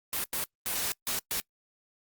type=noise bursts at uneven times; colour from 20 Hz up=white; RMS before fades=-31 dBFS; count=5; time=0.13-0.24 / 0.33-0.44 / 0.66-0.92 / 1.07-1.19 / 1.31-1.4 s; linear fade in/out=0 ms; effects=noise-tail reverb RT60 0.1 s tail -25 dB re dry + Opus 32 kbps